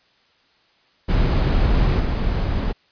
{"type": "noise with level steps", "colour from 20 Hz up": "brown", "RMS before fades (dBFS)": [-17, -21], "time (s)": [1.08, 2.73], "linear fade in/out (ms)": 20, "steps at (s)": 1.99, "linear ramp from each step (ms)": 20, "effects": ["white hiss -59 dBFS RMS until 2.91 s", "resampled to 11025 Hz"]}